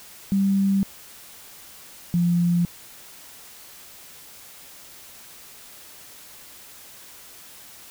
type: tone pair in turn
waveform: sine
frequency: 196 / 173.52 Hz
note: G3 / F3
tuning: 0 / -11 cents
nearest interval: major second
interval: 211 cents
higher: first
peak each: -17 dBFS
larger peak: neither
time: 0.32-0.83 / 2.14-2.65 s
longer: neither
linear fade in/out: 0 ms
effects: white hiss -45 dBFS RMS until 7.9 s